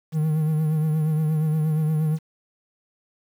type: tone with vibrato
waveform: triangle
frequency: 155.56 Hz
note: D#3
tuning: in tune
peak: -17 dBFS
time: 0.12-2.19 s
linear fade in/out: 50 ms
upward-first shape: triangle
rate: 8.5 Hz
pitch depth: 49 cents each way
effects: 8-bit